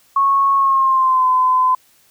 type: tone with pitch glide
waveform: sine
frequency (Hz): 1100 to 1020.4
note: C#6 to C6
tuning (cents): -14 to -44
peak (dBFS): -11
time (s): 0.16-1.75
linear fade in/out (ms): 5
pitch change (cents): -130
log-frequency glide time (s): 0.56-1.27
effects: white hiss -54 dBFS RMS until 2.1 s